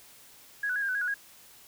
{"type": "tone with pitch steps", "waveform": "sine", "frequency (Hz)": [1659, 1489, 1658, 1605, 1506, 1642, 1467, 1642], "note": ["G#6", "F#6", "G#6", "G6", "F#6", "G#6", "F#6", "G#6"], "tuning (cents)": [-2, 11, -3, 40, 30, -20, -15, -20], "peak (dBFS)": -27, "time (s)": [0.63, 1.142], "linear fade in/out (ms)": 5, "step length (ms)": 64, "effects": ["white hiss -54 dBFS RMS until 1.67 s"]}